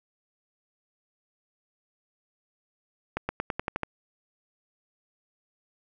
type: accelerating click train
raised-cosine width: 0.5 ms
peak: -13 dBFS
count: 8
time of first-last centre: 3.17-3.833 s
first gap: 120 ms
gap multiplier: 0.92
effects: none